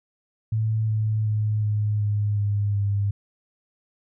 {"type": "tone with pitch steps", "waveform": "sine", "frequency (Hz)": [110, 108.42, 106.87, 105.34, 103.83, 102.34, 100.87], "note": ["A2", "A2", "A2", "G#2", "G#2", "G#2", "G2"], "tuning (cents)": [0, -25, -50, 25, 0, -25, 50], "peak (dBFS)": -20, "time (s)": [0.52, 3.11], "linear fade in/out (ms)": 5, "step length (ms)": 370, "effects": []}